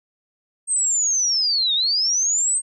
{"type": "linear two-way sweep", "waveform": "sine", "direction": "down then up", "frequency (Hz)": [8470, 3600, 8470], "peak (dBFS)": -17, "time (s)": [0.67, 2.62], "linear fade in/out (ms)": 50, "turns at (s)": 1.74, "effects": []}